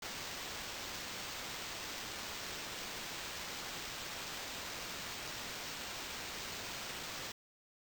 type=noise with sample-and-hold; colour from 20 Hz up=white; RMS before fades=-44 dBFS; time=0.02-7.32 s; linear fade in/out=5 ms; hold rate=11025 Hz; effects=none